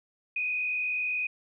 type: tone with frequency modulation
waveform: sine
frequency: 2489 Hz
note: D#7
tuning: in tune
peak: -27 dBFS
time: 0.36-1.27 s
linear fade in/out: 5 ms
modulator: 47.9 Hz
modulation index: 0.93
effects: none